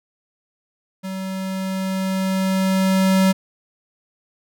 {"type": "tone with level ramp", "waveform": "square", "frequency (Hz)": 190, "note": "F#3", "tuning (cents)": 46, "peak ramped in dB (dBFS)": [-27, -13], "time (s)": [1.03, 3.33], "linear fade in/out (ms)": 20, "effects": []}